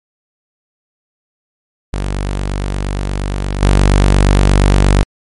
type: tone with level steps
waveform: sawtooth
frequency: 48.54 Hz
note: G1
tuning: 16 cents flat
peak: -12 / -3 dBFS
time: 1.93-5.03 s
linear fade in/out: 0 ms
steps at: 3.62 s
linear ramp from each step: 10 ms
effects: MP3 48 kbps